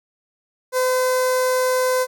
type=tone with notch filter; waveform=sawtooth; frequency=510 Hz; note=C5; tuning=44 cents flat; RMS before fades=-19 dBFS; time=0.72-2.07 s; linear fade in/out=50 ms; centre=2900 Hz; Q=1; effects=none